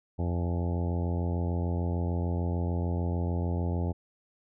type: harmonic tone with a mistuned harmonic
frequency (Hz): 86.7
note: F2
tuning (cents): -12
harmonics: 1 / 2 / 3 / 4 / 5 / 6 / 7 / 8 / 9 / 10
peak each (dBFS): -28 / -34 / -38 / -40 / -42 / -44 / -45 / -46 / -47 / -48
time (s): 0.18-3.93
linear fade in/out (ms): 20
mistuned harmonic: 9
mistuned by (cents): +62
effects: none